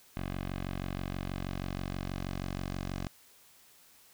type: tone with low-pass filter sweep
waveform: 10% pulse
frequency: 46.25 Hz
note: F#1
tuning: in tune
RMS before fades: -37 dBFS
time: 0.17-3.07 s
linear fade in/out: 0 ms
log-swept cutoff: 3100 to 6200 Hz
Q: 1.1
effects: white hiss -60 dBFS RMS until 4.13 s